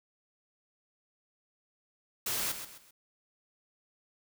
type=noise with echo; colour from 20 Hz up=white; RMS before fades=-33 dBFS; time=2.26-2.52 s; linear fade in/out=5 ms; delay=130 ms; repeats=3; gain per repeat=-9 dB; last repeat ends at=2.91 s; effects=none